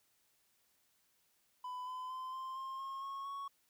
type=tone with pitch steps; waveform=triangle; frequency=1000 / 1015.1 / 1030.5 / 1046.1 / 1061.9 / 1078 / 1094.3 / 1110.9 Hz; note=B5 / B5 / C6 / C6 / C6 / C#6 / C#6 / C#6; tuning=+21 / +47 / -27 / -1 / +25 / -49 / -23 / +3 cents; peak=-39 dBFS; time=1.64-3.48 s; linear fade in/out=5 ms; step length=230 ms; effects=white hiss -75 dBFS RMS until 3.69 s